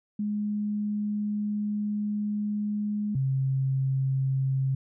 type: tone pair in turn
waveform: sine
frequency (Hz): 208.5 / 133.76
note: G#3 / C3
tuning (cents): +7 / +39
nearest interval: minor sixth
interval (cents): 768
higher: first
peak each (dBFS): -26 / -23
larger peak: second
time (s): 0.19-3.15 / 3.15-4.75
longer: first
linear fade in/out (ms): 5
effects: none